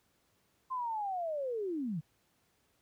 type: linear sweep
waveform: sine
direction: down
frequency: 1051 to 140.3 Hz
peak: -33 dBFS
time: 0.7-2.01 s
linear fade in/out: 20 ms
effects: pink hiss -73 dBFS RMS until 2.81 s + high-pass 60 Hz 12 dB/octave